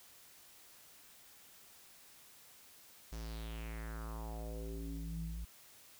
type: tone with low-pass filter sweep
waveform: square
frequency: 55.7 Hz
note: A1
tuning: 22 cents sharp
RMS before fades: -43 dBFS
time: 3.12-5.45 s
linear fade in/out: 5 ms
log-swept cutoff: 6400 to 110 Hz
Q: 3.6
effects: white hiss -60 dBFS RMS until 5.99 s